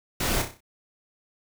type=noise with echo; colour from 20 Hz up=pink; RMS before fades=-26 dBFS; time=0.2-0.42 s; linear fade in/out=5 ms; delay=31 ms; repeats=6; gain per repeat=-6 dB; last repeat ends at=0.606 s; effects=none